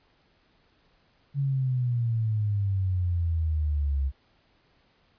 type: exponential sweep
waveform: sine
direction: down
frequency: 141.8 to 66.6 Hz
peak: -23 dBFS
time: 1.34-4.12 s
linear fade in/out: 50 ms
effects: pink hiss -65 dBFS RMS until 5.18 s + resampled to 11025 Hz